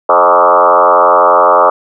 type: tone with frequency modulation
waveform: sine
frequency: 880 Hz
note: A5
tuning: in tune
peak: -4 dBFS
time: 0.09-1.7 s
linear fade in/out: 5 ms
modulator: 88.4 Hz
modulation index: 4.5
effects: none